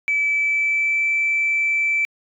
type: tone with pitch glide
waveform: sine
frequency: 2304 to 2325 Hz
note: D7 to D7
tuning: -34 to -18 cents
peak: -16 dBFS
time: 0.08-2.05 s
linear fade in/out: 0 ms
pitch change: +16 cents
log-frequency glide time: 0.19-1.06 s
effects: tanh soft clip ceiling -12 dBFS

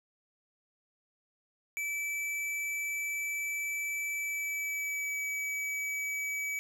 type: tone with pitch glide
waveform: square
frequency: 2312 to 2284 Hz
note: D7 to D7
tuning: -28 to -49 cents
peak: -33 dBFS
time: 1.77-6.59 s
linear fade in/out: 0 ms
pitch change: -21 cents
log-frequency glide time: 4.14-5.22 s
effects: none

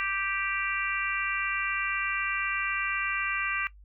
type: harmonic tone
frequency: 392 Hz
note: G4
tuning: in tune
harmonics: 3 / 4 / 5 / 6 / 7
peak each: -34 / -34 / -34 / -34 / -34 dBFS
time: 0-3.67 s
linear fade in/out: 0 ms
effects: noise-tail reverb RT60 0.1 s tail -17 dB re dry + added 50 Hz sine -49 dBFS peak until 3.84 s

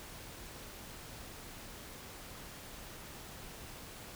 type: silence
effects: pink hiss -49 dBFS RMS until 4.15 s

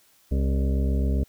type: harmonic tone with a mistuned harmonic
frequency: 67.4 Hz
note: C#2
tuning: 48 cents flat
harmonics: 1 / 2 / 3 / 4 / 6 / 7 / 8 / 9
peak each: -21 / -32 / -31 / -33 / -37 / -40 / -45 / -42 dBFS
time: 0.31-1.24 s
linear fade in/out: 10 ms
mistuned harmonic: 8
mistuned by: +65 cents
effects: white hiss -60 dBFS RMS until 1.28 s

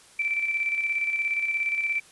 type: tone with tremolo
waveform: sine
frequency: 2334 Hz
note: D7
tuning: 11 cents flat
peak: -22 dBFS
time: 0.19-2 s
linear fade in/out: 5 ms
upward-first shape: square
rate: 17 Hz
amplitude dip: 45%
effects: white hiss -53 dBFS RMS until 2.11 s + resampled to 24000 Hz

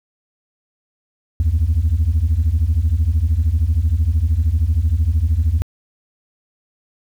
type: beating tone pair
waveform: sine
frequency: 72.5 / 85.5 Hz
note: D2 / F2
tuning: -22 / -36 cents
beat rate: 13 Hz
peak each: -15 / -14 dBFS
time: 1.4-5.62 s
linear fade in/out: 0 ms
effects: tanh soft clip ceiling -10 dBFS + 8-bit

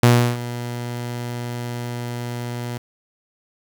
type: tone with ADSR envelope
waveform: sawtooth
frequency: 120.6 Hz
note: B2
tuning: 41 cents flat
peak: -5 dBFS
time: 0.03-2.78 s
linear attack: 4 ms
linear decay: 330 ms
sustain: -17 dB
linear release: 8 ms
effects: 7-bit

